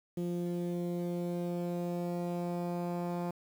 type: tone with low-pass filter sweep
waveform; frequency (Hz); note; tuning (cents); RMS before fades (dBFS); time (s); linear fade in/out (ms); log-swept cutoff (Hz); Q
sawtooth; 174.61; F3; 0; -35; 0.17-3.31; 5; 380 to 870; 1.7
effects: 9-bit